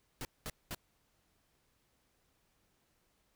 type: noise bursts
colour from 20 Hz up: pink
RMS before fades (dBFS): -41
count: 3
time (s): 0.21-0.747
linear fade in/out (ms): 0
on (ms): 39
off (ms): 210
effects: pink hiss -75 dBFS RMS until 3.35 s